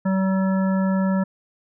harmonic tone, 190.6 Hz, G3, 48 cents flat, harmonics 1 / 3 / 5 / 7 / 9, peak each -18 / -28 / -32 / -35 / -37 dBFS, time 0.05-1.24 s, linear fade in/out 10 ms, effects none

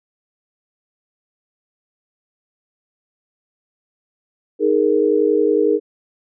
sine chord, D# suspended fourth, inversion none, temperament equal, 311.1 / 415.3 / 466.2 Hz, D#4 / G#4 / A#4, 0 / 0 / 0 cents, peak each -19 / -16 / -17 dBFS, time 4.59-5.8 s, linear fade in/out 50 ms, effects none

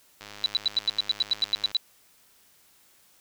click train, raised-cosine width 0.2 ms, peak -24 dBFS, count 156, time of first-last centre 0.21-1.715 s, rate 103 Hz
sine tone bursts, 3951 Hz, B7, in tune, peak -19 dBFS, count 13, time 0.44-1.768 s, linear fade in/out 0 ms, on 20 ms, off 89 ms
effects white hiss -60 dBFS RMS until 3.2 s

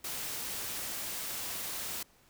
white noise, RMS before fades -38 dBFS, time 0.04-2.03 s, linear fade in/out 5 ms, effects pink hiss -64 dBFS RMS until 2.29 s

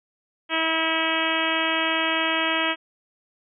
harmonic tone, 323.2 Hz, E4, 34 cents flat, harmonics 1 / 2 / 3 / 4 / 5 / 6 / 7 / 8 / 9 / 10, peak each -30 / -30 / -30 / -30 / -30 / -30 / -30 / -30 / -30 / -30 dBFS, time 0.49-2.76 s, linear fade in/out 50 ms, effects none

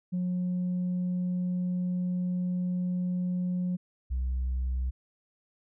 sine tone pair in turn, 180 / 63.48 Hz, F#3 / B1, -47 / +48 cents, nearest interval octave + tritone, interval 1805 cents, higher first, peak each -25 dBFS, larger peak neither, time 0.12-3.77 / 4.1-4.91 s, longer first, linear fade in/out 20 ms, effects tanh soft clip ceiling -25 dBFS

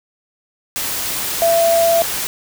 sine tone in noise, 671 Hz, E5, 31 cents sharp, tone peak -11 dBFS, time 1.42-2.02 s, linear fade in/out 0 ms, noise white, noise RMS -22 dBFS, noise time 0.76-2.27 s, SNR +8 dB, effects none

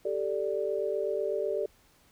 sine chord, G suspended second, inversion none, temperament equal, 392 / 440 / 587.3 Hz, G4 / A4 / D5, 0 / 0 / 0 cents, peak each -32 dBFS, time 0.05-1.66 s, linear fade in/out 5 ms, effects pink hiss -63 dBFS RMS until 2.11 s

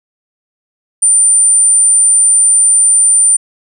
sine tone, 9110 Hz, C#9, 46 cents sharp, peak -5 dBFS, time 1.02-3.37 s, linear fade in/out 10 ms, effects none

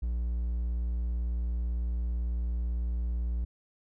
triangle tone, 59 Hz, A#1, 22 cents sharp, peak -26 dBFS, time 0.02-3.45 s, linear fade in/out 10 ms, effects none

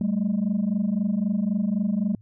sine tone pair together, 193.25 / 217.1 Hz, G3 / A3, -24 / -23 cents, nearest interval major second, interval 201 cents, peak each -22 dBFS, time 0.01-2.15 s, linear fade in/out 2 ms, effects tanh soft clip ceiling -18 dBFS + added 107 Hz sine -48 dBFS peak until 2.21 s

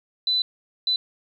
sine tone bursts at uneven times, 4000 Hz, B7, 21 cents sharp, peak -19 dBFS, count 2, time 0.27-0.42 / 0.87-0.96 s, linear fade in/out 2 ms, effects 9-bit

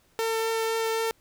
sawtooth tone with vibrato, 449.8 Hz, A4, 38 cents sharp, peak -21 dBFS, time 0.19-1.11 s, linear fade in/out 0 ms, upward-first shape triangle, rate 3.9 Hz, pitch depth 10 cents each way, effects pink hiss -64 dBFS RMS until 1.2 s

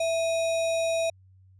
sine tone with sample-and-hold, 659.3 Hz, E5, in tune, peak -23 dBFS, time 0-1.1 s, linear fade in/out 5 ms, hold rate 3150 Hz, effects added 94 Hz sine -53 dBFS peak until 1.59 s + resampled to 22050 Hz

